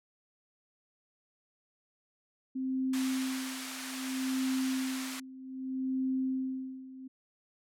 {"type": "tone with tremolo", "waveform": "sine", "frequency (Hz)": 261.6, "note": "C4", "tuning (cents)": 0, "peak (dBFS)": -28, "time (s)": [2.55, 7.08], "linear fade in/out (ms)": 10, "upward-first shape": "sine", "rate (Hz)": 0.63, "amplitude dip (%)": 85}
{"type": "high-pass noise", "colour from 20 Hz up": "pink", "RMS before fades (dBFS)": -41, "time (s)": [2.93, 5.2], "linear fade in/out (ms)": 5, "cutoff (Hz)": 1200, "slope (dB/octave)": 12}
{"effects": ["low-pass 12000 Hz 12 dB/octave"]}